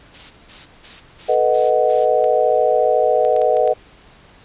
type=noise bursts; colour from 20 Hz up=blue; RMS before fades=-32 dBFS; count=6; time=0.13-2.06 s; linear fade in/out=20 ms; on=180 ms; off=170 ms
type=chord; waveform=sine; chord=B dominant seventh; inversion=third; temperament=equal; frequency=440 / 493.9 / 622.3 / 740 Hz; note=A4 / B4 / D#5 / F#5; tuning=0 / 0 / 0 / 0 cents; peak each=-20 / -17 / -17 / -19 dBFS; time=1.28-3.74 s; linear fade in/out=20 ms
type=clicks; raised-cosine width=0.2 ms; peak=-18 dBFS; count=6; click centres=2.242 / 3.25 / 3.364 / 3.417 / 3.569 / 3.676 s
effects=pink hiss -47 dBFS RMS until 4.44 s + resampled to 8000 Hz